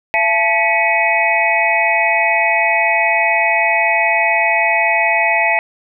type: tone cluster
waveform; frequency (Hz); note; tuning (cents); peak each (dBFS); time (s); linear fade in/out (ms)
sine; 675 / 870 / 1951 / 2232 / 2527; E5 / A5 / B6 / C#7 / D#7; +41 / -20 / -22 / +11 / +26; -18; 0.14-5.59; 0
effects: none